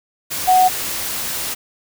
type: tone in noise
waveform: sine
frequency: 740 Hz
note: F#5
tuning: in tune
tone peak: -9 dBFS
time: 0.47-0.69 s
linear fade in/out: 20 ms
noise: white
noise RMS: -24 dBFS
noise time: 0.3-1.55 s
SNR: +12 dB
effects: none